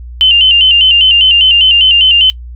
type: tone with vibrato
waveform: sine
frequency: 2923 Hz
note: F#7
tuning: 22 cents flat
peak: -3 dBFS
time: 0.21-2.3 s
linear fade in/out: 0 ms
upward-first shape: square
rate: 5 Hz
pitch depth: 75 cents each way
effects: noise-tail reverb RT60 0.1 s tail -21 dB re dry + added 60 Hz sine -24 dBFS peak until 2.55 s